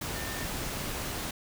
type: tone in noise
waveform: sine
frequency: 1800 Hz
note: A6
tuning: 39 cents sharp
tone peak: -42 dBFS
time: 0.15-0.45 s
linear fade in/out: 5 ms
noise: pink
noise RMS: -35 dBFS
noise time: 0.01-1.31 s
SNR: -10 dB
effects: none